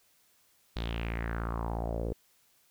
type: tone with low-pass filter sweep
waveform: sawtooth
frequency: 57 Hz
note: A#1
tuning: 38 cents flat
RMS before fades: -34 dBFS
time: 0.76-2.13 s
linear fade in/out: 0 ms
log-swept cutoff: 4000 to 450 Hz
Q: 4
effects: white hiss -67 dBFS RMS until 2.7 s